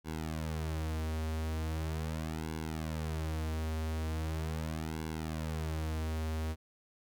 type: tone with flanger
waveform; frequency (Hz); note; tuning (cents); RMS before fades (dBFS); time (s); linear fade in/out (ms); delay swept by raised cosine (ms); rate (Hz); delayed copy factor
sawtooth; 79.1; D#2; +29; -36; 0.04-6.56; 50; 1.6 to 6.1; 0.4; -1
effects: none